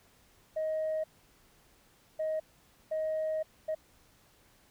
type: tone bursts at uneven times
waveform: sine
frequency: 628 Hz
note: D#5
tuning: 16 cents sharp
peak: -28 dBFS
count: 4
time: 0.56-1.04 / 2.19-2.4 / 2.91-3.43 / 3.68-3.75 s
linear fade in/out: 10 ms
effects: tanh soft clip ceiling -27 dBFS + pink hiss -64 dBFS RMS until 4.7 s